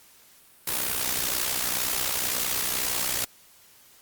white noise with amplitude modulation, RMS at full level -24 dBFS, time 0.67-3.25 s, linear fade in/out 5 ms, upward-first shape sine, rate 62 Hz, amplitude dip 70%, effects white hiss -55 dBFS RMS until 4.01 s + Opus 48 kbps

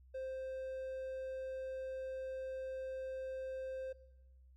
triangle tone, 524 Hz, C5, 2 cents sharp, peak -38 dBFS, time 0.14-3.93 s, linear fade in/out 10 ms, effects noise-tail reverb RT60 1.0 s tail -19 dB re dry + added 64 Hz sine -59 dBFS peak until 4.56 s

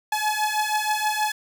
sawtooth beating tone pair, 849 / 855.3 Hz, G#5 / A5, +38 / -49 cents, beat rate 6.3 Hz, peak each -21 dBFS, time 0.12-1.32 s, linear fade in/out 5 ms, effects none

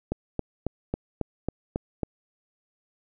click train, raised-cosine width 2 ms, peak -13 dBFS, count 8, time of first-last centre 0.12-2.033 s, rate 3.66 Hz, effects none

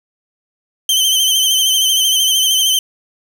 sawtooth tone with vibrato, 3098 Hz, G7, 21 cents flat, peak -8 dBFS, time 0.89-2.79 s, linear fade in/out 2 ms, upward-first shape sine, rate 13 Hz, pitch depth 46 cents each way, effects none

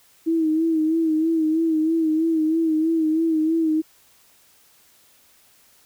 sine tone with vibrato, 320.2 Hz, D#4, 50 cents sharp, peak -17 dBFS, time 0.26-3.82 s, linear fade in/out 20 ms, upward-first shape sine, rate 3.1 Hz, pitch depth 53 cents each way, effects white hiss -56 dBFS RMS until 5.85 s

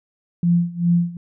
sine tone with tremolo, 172.6 Hz, F3, 20 cents flat, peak -12 dBFS, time 0.43-1.17 s, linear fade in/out 2 ms, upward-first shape sine, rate 2.5 Hz, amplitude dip 90%, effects none

